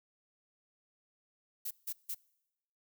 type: noise bursts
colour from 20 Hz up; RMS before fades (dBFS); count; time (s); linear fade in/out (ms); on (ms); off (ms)
violet; -38; 3; 1.65-2.147; 10; 59; 160
effects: noise-tail reverb RT60 0.9 s tail -24 dB re dry